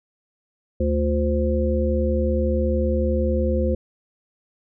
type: harmonic tone with a mistuned harmonic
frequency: 74.1 Hz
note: D2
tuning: 16 cents sharp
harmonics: 1 / 3 / 5 / 7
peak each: -21 / -25 / -27 / -24 dBFS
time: 0.8-3.75 s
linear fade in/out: 5 ms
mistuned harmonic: 5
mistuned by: -69 cents
effects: none